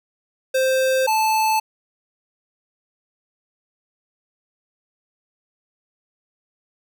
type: tone pair in turn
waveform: square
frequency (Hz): 523.3 / 874.5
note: C5 / A5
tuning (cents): 0 / -11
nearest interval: major sixth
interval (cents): 889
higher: second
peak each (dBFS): -17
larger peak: neither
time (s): 0.54-1.07 / 1.07-1.6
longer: neither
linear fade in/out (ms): 10
effects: none